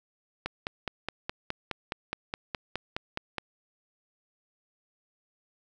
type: click train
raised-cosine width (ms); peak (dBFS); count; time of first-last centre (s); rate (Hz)
0.3; -15; 15; 0.46-3.383; 4.79
effects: none